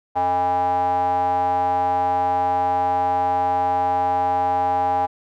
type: tone with band-pass filter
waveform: square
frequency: 90 Hz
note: F#2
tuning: 47 cents flat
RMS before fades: -20 dBFS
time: 0.15-5.07 s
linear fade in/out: 20 ms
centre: 810 Hz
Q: 8.6
effects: none